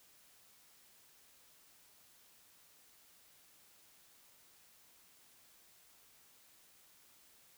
silence, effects white hiss -65 dBFS RMS until 7.57 s

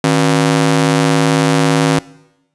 sawtooth ring-modulated tone, 214 Hz, A3, 48 cents flat, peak -3 dBFS, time 0.04-1.99 s, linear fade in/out 2 ms, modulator 58.1 Hz, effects noise-tail reverb RT60 0.9 s tail -21 dB re dry + resampled to 24000 Hz

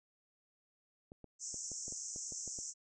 clicks, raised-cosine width 2 ms, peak -38 dBFS, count 10, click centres 1.119 / 1.243 / 1.543 / 1.717 / 1.881 / 1.924 / 2.161 / 2.323 / 2.477 / 2.588 s
white band-pass noise, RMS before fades -44 dBFS, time 1.39-2.74 s, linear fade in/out 50 ms, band 5600 to 7700 Hz, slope 96 dB/octave
effects none

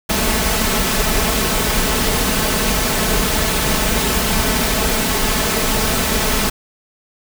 pink noise with comb filter, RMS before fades -17 dBFS, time 0.09-6.5 s, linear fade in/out 10 ms, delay 4.6 ms, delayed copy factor +0.55, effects none

